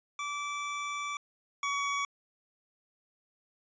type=tone pair in turn; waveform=25% pulse; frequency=1160 / 1128.9 Hz; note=D6 / C#6; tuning=-22 / +31 cents; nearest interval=unison; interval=47 cents; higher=first; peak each=-30 / -26 dBFS; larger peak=second; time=0.19-1.17 / 1.63-2.05 s; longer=first; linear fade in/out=2 ms; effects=resampled to 16000 Hz